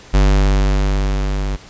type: tone with level ramp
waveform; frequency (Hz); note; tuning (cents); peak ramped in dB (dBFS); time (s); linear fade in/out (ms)
square; 49; G1; 0; -9 to -19; 0.13-1.57; 20
effects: pink hiss -41 dBFS RMS until 1.69 s + resampled to 16000 Hz